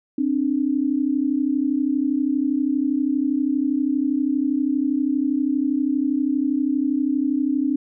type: tone pair together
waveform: sine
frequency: 265 / 297.5 Hz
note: C4 / D4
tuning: +22 / +22 cents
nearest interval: major second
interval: 200 cents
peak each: -21 dBFS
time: 0.18-7.76 s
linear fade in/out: 5 ms
effects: none